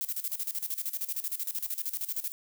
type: noise with tremolo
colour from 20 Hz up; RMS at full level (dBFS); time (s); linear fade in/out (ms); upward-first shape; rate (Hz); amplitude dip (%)
violet; -32; 0.01-2.32; 0; square; 13; 80
effects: none